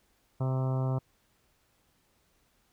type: harmonic tone with a mistuned harmonic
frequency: 130.81 Hz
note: C3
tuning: in tune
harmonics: 1 / 2 / 3 / 4 / 5 / 6 / 7 / 8 / 9 / 10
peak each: -27 / -39 / -41 / -42 / -41 / -46 / -46 / -48 / -49 / -51 dBFS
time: 0.4-0.99 s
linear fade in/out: 10 ms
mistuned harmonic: 7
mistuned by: +23 cents
effects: pink hiss -70 dBFS RMS until 2.72 s